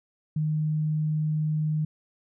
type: tone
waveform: sine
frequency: 154 Hz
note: D#3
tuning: 17 cents flat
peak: -23 dBFS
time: 0.36-1.85 s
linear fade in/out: 5 ms
effects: none